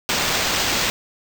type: noise with sample-and-hold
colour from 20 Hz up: white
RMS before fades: -21 dBFS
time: 0.09-0.9 s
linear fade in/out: 0 ms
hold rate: 11025 Hz
effects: none

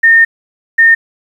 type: tone pair in turn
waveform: sine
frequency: 1825 / 1825 Hz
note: A#6 / A#6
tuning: -37 / -37 cents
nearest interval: unison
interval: 0 cents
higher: neither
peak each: -3 dBFS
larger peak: neither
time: 0.03-0.25 / 0.78-0.95 s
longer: first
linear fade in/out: 10 ms
effects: 7-bit

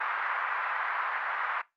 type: band-pass noise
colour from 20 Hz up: pink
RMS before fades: -31 dBFS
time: 0-1.62 s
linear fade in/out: 10 ms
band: 1000 to 1800 Hz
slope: 24 dB/octave
effects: noise-tail reverb RT60 0.2 s tail -18 dB re dry + Opus 48 kbps

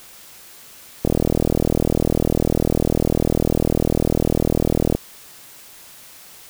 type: click train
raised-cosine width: 2 ms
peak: -4 dBFS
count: 157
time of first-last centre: 1.05-4.95 s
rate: 40 Hz
effects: white hiss -43 dBFS RMS until 6.49 s

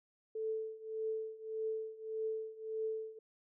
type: tone with tremolo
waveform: sine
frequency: 440 Hz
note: A4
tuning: in tune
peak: -33 dBFS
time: 0.35-3.19 s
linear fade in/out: 5 ms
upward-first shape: triangle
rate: 1.7 Hz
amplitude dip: 90%
effects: none

